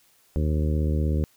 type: harmonic tone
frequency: 76.4 Hz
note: D#2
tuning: 31 cents flat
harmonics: 1 / 2 / 3 / 4 / 5 / 6 / 7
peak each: -22 / -28 / -32 / -34 / -36 / -38 / -39 dBFS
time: 0.36-1.24 s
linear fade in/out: 0 ms
effects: white hiss -61 dBFS RMS until 1.36 s